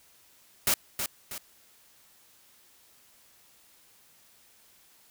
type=noise with echo; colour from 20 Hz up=white; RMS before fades=-24 dBFS; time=0.67-0.74 s; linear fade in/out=2 ms; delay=320 ms; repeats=2; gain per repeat=-7 dB; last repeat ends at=1.38 s; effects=white hiss -60 dBFS RMS until 5.1 s